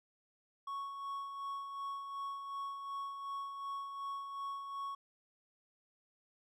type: tone with tremolo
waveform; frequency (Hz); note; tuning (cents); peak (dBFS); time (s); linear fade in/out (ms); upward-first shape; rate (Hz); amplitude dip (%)
triangle; 1108.7; C#6; 0; -36; 0.67-4.95; 5; sine; 2.7; 45
effects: none